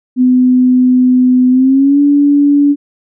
sine tone with pitch glide, 252.6 to 286.8 Hz, B3 to D4, +39 to -41 cents, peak -5 dBFS, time 0.16-2.76 s, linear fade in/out 50 ms, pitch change +220 cents, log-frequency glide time 1.5-2 s, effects none

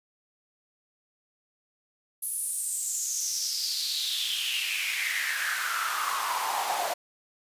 pink noise with high-pass filter sweep, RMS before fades -30 dBFS, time 2.22-6.94 s, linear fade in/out 10 ms, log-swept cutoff 11000 to 690 Hz, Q 5.8, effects resampled to 32000 Hz

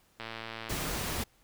click train, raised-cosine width 0.3 ms, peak -23 dBFS, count 56, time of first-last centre 0.2-0.687 s, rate 113 Hz
pink noise, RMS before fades -34 dBFS, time 0.69-1.24 s, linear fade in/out 10 ms
effects pink hiss -66 dBFS RMS until 1.43 s

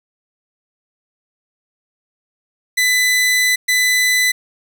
sawtooth tone bursts at uneven times, 2000 Hz, B6, 21 cents sharp, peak -9 dBFS, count 2, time 2.77-3.56 / 3.68-4.32 s, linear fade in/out 10 ms, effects none

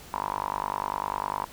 sawtooth tone with band-pass filter, 50 Hz, G1, 35 cents sharp, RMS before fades -31 dBFS, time 0.13-1.45 s, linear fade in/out 10 ms, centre 970 Hz, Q 8.9, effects pink hiss -47 dBFS RMS until 1.52 s

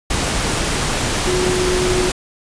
sine tone in noise, 364.8 Hz, F#4, 24 cents flat, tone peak -17 dBFS, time 1.27-2.1 s, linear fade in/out 5 ms, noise pink, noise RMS -19 dBFS, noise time 0.1-2.12 s, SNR -1 dB, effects resampled to 22050 Hz

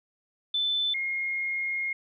sine tone pair in turn, 3520 / 2143 Hz, A7 / C7, 0 / +41 cents, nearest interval major sixth, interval 859 cents, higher first, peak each -24 / -27 dBFS, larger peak first, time 0.54-0.94 / 0.94-1.93 s, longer second, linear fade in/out 5 ms, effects none

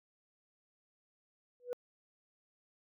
sine tone with exponential growth, 490.7 Hz, B4, 11 cents flat, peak -29 dBFS, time 1.6-1.73 s, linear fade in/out 0 ms, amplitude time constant 28 ms, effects tanh soft clip ceiling -31 dBFS

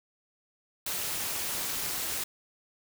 white noise with amplitude modulation, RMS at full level -30 dBFS, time 0.86-2.24 s, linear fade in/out 5 ms, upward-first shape sine, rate 277 Hz, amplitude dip 65%, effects none

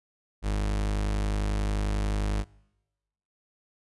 40% pulse tone, 51.2 Hz, G#1, 24 cents flat, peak -24 dBFS, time 0.42-2.45 s, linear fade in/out 50 ms, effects noise-tail reverb RT60 1.0 s tail -25 dB re dry + resampled to 24000 Hz

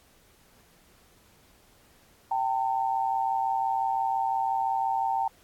sine tone pair together, 779.2 / 905 Hz, G5 / A5, -11 / +48 cents, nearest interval minor third, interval 259 cents, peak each -27 dBFS, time 2.31-5.28 s, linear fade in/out 5 ms, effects pink hiss -60 dBFS RMS until 5.43 s + AAC 64 kbps

